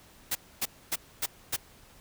white noise bursts, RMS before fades -29 dBFS, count 5, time 0.31-1.565 s, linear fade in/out 10 ms, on 43 ms, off 260 ms, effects pink hiss -56 dBFS RMS until 2 s

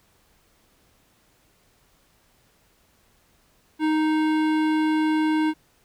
sine tone with hard clipping, 311.1 Hz, D#4, in tune, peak -21 dBFS, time 3.79-5.54 s, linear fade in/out 50 ms, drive 16 dB, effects pink hiss -62 dBFS RMS until 5.84 s

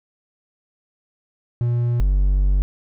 triangle tone pair in turn, 119.8 / 47.97 Hz, A#2 / G1, +48 / -37 cents, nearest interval octave + major third, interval 1585 cents, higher first, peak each -15 / -12 dBFS, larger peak second, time 1.61-2 / 2-2.62 s, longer second, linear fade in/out 0 ms, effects none

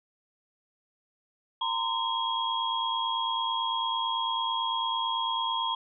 sine tone cluster, 919 / 1028 / 3289 Hz, A#5 / C6 / G#7, -25 / -31 / -18 cents, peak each -31 dBFS, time 1.61-5.75 s, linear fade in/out 5 ms, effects none

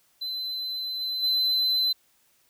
triangle tone with level steps, 4046 Hz, B7, 41 cents sharp, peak -28 / -26 / -20 dBFS, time 0.21-1.93 s, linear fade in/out 10 ms, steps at 1 / 1.22 s, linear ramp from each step 20 ms, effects white hiss -65 dBFS RMS until 2.49 s

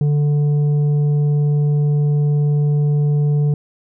triangle tone with tanh clipping, 146.83 Hz, D3, in tune, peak -14 dBFS, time 0.01-3.54 s, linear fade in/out 2 ms, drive 10 dB, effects none

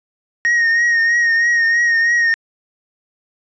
triangle tone with vibrato, 1864.7 Hz, A#6, in tune, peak -10 dBFS, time 0.45-2.34 s, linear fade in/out 0 ms, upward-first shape triangle, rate 3.1 Hz, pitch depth 43 cents each way, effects resampled to 16000 Hz

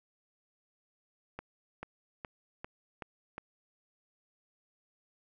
accelerating click train, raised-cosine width 0.5 ms, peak -25 dBFS, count 6, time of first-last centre 1.39-3.381 s, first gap 440 ms, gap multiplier 0.95, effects none

